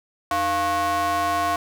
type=ring-modulated tone; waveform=square; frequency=196.1 Hz; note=G3; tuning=1 cent sharp; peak=-18 dBFS; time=0.31-1.56 s; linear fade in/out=2 ms; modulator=895 Hz; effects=none